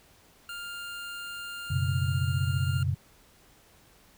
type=tone; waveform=25% pulse; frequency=1400 Hz; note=F6; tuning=4 cents sharp; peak=-33 dBFS; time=0.49-2.83 s; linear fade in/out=2 ms
type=chord; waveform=sine; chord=F# suspended fourth; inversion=none; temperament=equal; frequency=92.5 / 123.47 / 138.59 Hz; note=F#2 / B2 / C#3; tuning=0 / 0 / 0 cents; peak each=-28 / -30 / -29 dBFS; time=1.7-2.95 s; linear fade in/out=10 ms
effects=pink hiss -59 dBFS RMS until 4.17 s